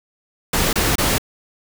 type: noise bursts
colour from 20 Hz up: pink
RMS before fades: -18 dBFS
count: 3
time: 0.53-1.182 s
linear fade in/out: 5 ms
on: 200 ms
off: 26 ms
effects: none